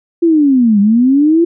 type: linear two-way sweep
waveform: sine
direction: down then up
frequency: 345.3 to 196.8 to 345.3 Hz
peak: -6 dBFS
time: 0.22-1.45 s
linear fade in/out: 10 ms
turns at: 0.8 s
effects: none